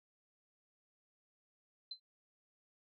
sine tone with exponential decay, 4076 Hz, C8, 46 cents flat, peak -38 dBFS, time 1.91-2 s, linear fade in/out 5 ms, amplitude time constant 19 ms, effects none

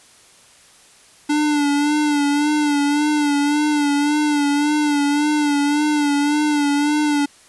square tone with vibrato, 293.3 Hz, D4, 2 cents flat, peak -16 dBFS, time 1.29-7.26 s, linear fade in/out 10 ms, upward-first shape sine, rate 1.8 Hz, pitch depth 45 cents each way, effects white hiss -49 dBFS RMS until 7.48 s + resampled to 24000 Hz

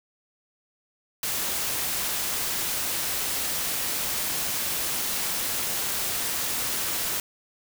white noise, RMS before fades -28 dBFS, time 1.23-7.2 s, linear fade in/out 2 ms, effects none

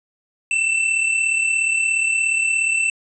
square tone pair together, 2637 / 2674 Hz, E7 / E7, 0 / +24 cents, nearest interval unison, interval 24 cents, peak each -26 / -18 dBFS, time 0.51-2.9 s, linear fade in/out 2 ms, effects resampled to 22050 Hz + 9-bit

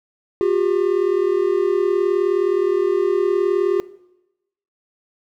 triangle tone pair together, 359.9 / 399.2 Hz, F#4 / G4, -48 / +32 cents, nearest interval major second, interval 180 cents, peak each -16 dBFS, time 0.41-3.8 s, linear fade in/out 0 ms, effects noise-tail reverb RT60 0.9 s tail -20 dB re dry

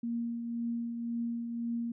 sine tone with tremolo, 234.2 Hz, A#3, 8 cents sharp, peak -30 dBFS, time 0.03-1.92 s, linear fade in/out 5 ms, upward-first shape triangle, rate 1.9 Hz, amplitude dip 45%, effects none

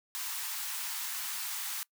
white high-pass noise, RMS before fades -37 dBFS, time 0.15-1.83 s, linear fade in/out 0 ms, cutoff 830 Hz, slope 48 dB/octave, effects noise-tail reverb RT60 0.1 s tail -23 dB re dry

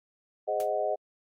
sine chord, Ab dominant seventh, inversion none, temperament equal, 415.3 / 523.3 / 622.3 / 740 Hz, Ab4 / C5 / Eb5 / Gb5, 0 / 0 / 0 / 0 cents, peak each -34 / -34 / -29 / -32 dBFS, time 0.47-0.96 s, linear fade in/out 20 ms
white noise with exponential decay, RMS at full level -39 dBFS, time 0.6-0.7 s, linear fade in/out 0 ms, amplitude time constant 20 ms
effects AAC 64 kbps

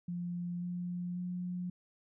sine tone with pitch steps, 175 / 177.03 / 179.09 Hz, F3 / F3 / F3, +4 / +24 / +44 cents, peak -35 dBFS, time 0.08-1.7 s, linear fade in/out 5 ms, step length 540 ms, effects none

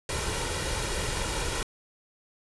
pink noise with comb filter, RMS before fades -30 dBFS, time 0.09-1.63 s, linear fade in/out 2 ms, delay 2.1 ms, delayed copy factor +0.55, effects resampled to 24000 Hz

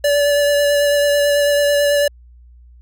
square tone with vibrato, 577 Hz, D5, 31 cents flat, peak -13 dBFS, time 0.04-2.08 s, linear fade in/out 5 ms, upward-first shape sine, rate 9.1 Hz, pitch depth 14 cents each way, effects added 60 Hz sine -41 dBFS peak until 2.81 s

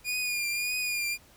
sawtooth tone with vibrato, 2434 Hz, D#7, 39 cents flat, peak -25 dBFS, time 0.04-1.18 s, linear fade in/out 50 ms, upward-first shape triangle, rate 1.7 Hz, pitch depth 45 cents each way, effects pink hiss -57 dBFS RMS until 1.36 s

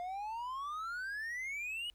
triangle exponential sweep, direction up, 698.5 to 2960 Hz, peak -36 dBFS, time 0-1.9 s, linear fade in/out 0 ms, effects added 50 Hz sine -65 dBFS peak until 1.94 s + pink hiss -75 dBFS RMS until 1.94 s

